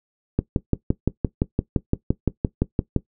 click train, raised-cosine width 3 ms, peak -5 dBFS, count 16, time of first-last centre 0.39-2.963 s, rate 5.83 Hz, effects noise-tail reverb RT60 0.1 s tail -17 dB re dry

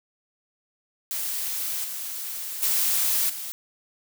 blue noise with level steps, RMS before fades -29 / -33 / -23 / -34 dBFS, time 1.11-3.52 s, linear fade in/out 0 ms, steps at 1.84 / 2.62 / 3.29 s, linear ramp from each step 10 ms, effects none

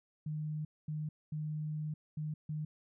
sine tone bursts at uneven times, 152.9 Hz, D#3, 30 cents flat, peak -35 dBFS, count 5, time 0.26-0.65 / 0.88-1.09 / 1.32-1.94 / 2.17-2.34 / 2.49-2.65 s, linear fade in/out 5 ms, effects none

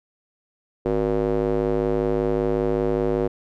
square tone with band-pass filter, 52.6 Hz, G#1, 23 cents sharp, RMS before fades -22 dBFS, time 0.85-3.28 s, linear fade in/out 10 ms, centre 430 Hz, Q 2.8, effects none

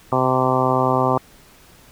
harmonic tone, 129.2 Hz, C3, 21 cents flat, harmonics 1 / 2 / 3 / 4 / 5 / 6 / 7 / 8 / 9, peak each -24 / -24 / -24 / -24 / -24 / -24 / -24 / -24 / -24 dBFS, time 0.12-1.18 s, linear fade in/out 2 ms, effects pink hiss -49 dBFS RMS until 1.91 s

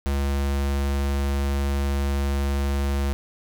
square tone, 69.7 Hz, C#2, 10 cents sharp, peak -22 dBFS, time 0.06-3.13 s, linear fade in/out 0 ms, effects none

